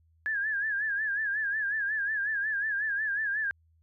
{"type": "tone with vibrato", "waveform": "sine", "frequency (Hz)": 1678, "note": "G#6", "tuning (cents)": 17, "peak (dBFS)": -27, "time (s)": [0.26, 3.51], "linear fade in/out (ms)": 0, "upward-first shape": "sine", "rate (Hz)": 5.5, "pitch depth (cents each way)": 96, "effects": ["added 81 Hz sine -62 dBFS peak until 3.82 s"]}